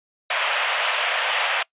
white band-pass noise, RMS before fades -23 dBFS, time 0.3-1.63 s, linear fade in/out 5 ms, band 540 to 3300 Hz, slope 48 dB/octave, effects noise-tail reverb RT60 0.1 s tail -23 dB re dry + resampled to 8000 Hz

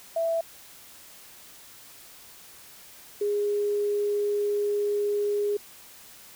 sine tone pair in turn, 662 / 411.8 Hz, E5 / G#4, +7 / -15 cents, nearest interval minor sixth, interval 822 cents, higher first, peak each -23 dBFS, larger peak neither, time 0.16-0.41 / 3.21-5.57 s, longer second, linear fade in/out 5 ms, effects white hiss -49 dBFS RMS until 6.35 s

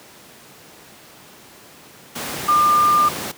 sine tone in noise, 1200 Hz, D6, 37 cents sharp, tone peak -12 dBFS, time 2.48-3.09 s, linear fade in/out 10 ms, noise pink, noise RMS -27 dBFS, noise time 2.15-3.32 s, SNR +12 dB, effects pink hiss -44 dBFS RMS until 3.37 s + high-pass 150 Hz 12 dB/octave

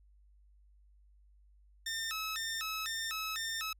15% pulse tone with vibrato, 1528 Hz, G6, 45 cents flat, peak -29 dBFS, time 1.86-3.73 s, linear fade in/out 5 ms, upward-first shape square, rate 2 Hz, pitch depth 290 cents each way, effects added 50 Hz sine -60 dBFS peak until 3.79 s

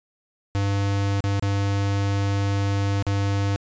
square tone with dropouts, 99.7 Hz, G2, 30 cents sharp, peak -21 dBFS, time 0.55-3.56 s, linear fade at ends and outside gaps 0 ms, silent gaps 1.205-1.24 / 1.396-1.425 / 3.025-3.067 s, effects resampled to 16000 Hz

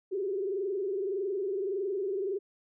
sine tone with frequency modulation, 390.2 Hz, G4, 8 cents flat, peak -29 dBFS, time 0.11-2.39 s, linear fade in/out 20 ms, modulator 21.7 Hz, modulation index 1.2, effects none

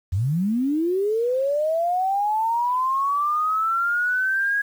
sine linear sweep, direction up, 82.41 to 1659 Hz, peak -19 dBFS, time 0.12-4.62 s, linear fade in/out 10 ms, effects 8-bit

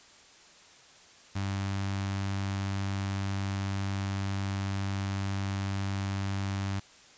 sawtooth tone with notch filter, 98 Hz, G2, in tune, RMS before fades -32 dBFS, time 1.35-6.8 s, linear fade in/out 10 ms, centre 460 Hz, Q 1.1, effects white hiss -55 dBFS RMS until 7.17 s + resampled to 16000 Hz

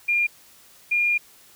sine tone pair in turn, 2407 / 2416 Hz, D7 / D7, +42 / +48 cents, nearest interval unison, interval 6 cents, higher second, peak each -18 dBFS, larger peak neither, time 0.08-0.27 / 0.91-1.18 s, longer second, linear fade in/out 10 ms, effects white hiss -52 dBFS RMS until 1.55 s

